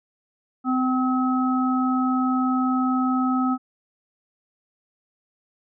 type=harmonic tone; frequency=256.8 Hz; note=C4; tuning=32 cents flat; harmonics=1 / 3 / 5; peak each=-20 / -29 / -26 dBFS; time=0.64-3.58 s; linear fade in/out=50 ms; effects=none